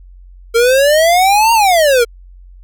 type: exponential two-way sweep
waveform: square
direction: up then down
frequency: 454.2 to 936 to 454.2 Hz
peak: -8 dBFS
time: 0.54-2.05 s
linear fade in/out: 20 ms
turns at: 1.53 s
effects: added 45 Hz sine -35 dBFS peak until 2.63 s